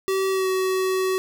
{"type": "tone with pitch glide", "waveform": "square", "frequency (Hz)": [383.7, 376.2], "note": ["G4", "F#4"], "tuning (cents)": [-37, 29], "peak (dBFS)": -21, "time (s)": [0.08, 1.18], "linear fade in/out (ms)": 0, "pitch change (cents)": -34, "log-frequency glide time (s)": [0.3, 0.48], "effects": []}